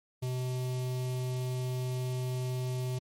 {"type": "tone with notch filter", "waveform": "square", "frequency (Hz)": 127, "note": "B2", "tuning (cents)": 49, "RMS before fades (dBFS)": -33, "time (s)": [0.22, 2.99], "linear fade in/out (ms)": 10, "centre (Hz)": 1500, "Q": 0.85, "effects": ["MP3 64 kbps"]}